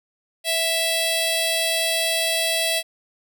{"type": "tone with notch filter", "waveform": "10% pulse", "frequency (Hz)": 659, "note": "E5", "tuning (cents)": -1, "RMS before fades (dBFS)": -22, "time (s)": [0.44, 2.83], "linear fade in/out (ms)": 50, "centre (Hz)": 1300, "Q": 0.53, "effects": []}